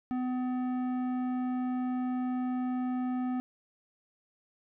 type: tone with tanh clipping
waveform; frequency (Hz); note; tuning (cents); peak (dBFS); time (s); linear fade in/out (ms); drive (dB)
sine; 252.2; B3; +36; -31; 0.11-3.4; 0; 12
effects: none